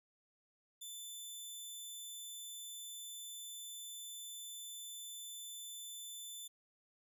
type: tone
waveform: 15% pulse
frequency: 3520 Hz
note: A7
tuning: in tune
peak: -39 dBFS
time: 0.81-6.48 s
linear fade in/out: 10 ms
effects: none